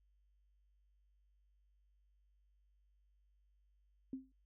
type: tone with exponential decay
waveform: sine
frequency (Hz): 263.5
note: C4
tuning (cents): +12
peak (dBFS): -37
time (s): 4.13-4.32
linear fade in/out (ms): 2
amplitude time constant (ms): 40
effects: added 50 Hz sine -70 dBFS peak until 4.45 s